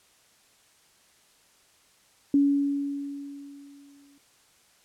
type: tone with exponential decay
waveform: sine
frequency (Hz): 282.2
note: C#4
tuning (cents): +31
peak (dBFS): -16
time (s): 2.34-4.18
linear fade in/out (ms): 2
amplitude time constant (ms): 400
effects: white hiss -61 dBFS RMS until 4.84 s + low-pass 10000 Hz 12 dB/octave